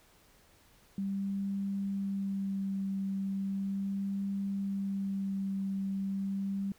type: tone with vibrato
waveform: sine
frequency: 196 Hz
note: G3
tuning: in tune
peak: -31 dBFS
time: 0.98-6.72 s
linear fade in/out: 2 ms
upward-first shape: sine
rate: 0.37 Hz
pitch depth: 13 cents each way
effects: pink hiss -63 dBFS RMS until 6.78 s